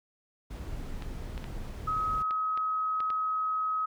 brown noise, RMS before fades -38 dBFS, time 0.5-2.23 s, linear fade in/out 10 ms
clicks, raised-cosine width 0.3 ms, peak -26 dBFS, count 7, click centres 1.023 / 1.378 / 1.442 / 2.309 / 2.575 / 3.004 / 3.103 s
sine tone, 1272 Hz, D#6, 38 cents sharp, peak -27 dBFS, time 1.87-3.86 s, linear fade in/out 10 ms
effects none

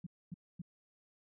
sine tone bursts, 174 Hz, F3, 6 cents flat, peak -40 dBFS, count 3, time 0.04-0.618 s, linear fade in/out 5 ms, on 26 ms, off 250 ms, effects none

